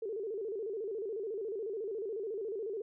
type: tone with vibrato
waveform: sine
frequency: 420 Hz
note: G#4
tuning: 19 cents sharp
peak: -35 dBFS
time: 0.02-2.82 s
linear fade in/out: 5 ms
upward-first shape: square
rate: 14 Hz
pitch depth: 120 cents each way
effects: none